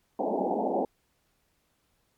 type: band-pass noise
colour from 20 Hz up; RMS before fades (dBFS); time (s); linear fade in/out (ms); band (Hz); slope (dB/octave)
white; -28; 0.19-0.85; 2; 190 to 870; 96
effects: pink hiss -72 dBFS RMS until 2.17 s + MP3 96 kbps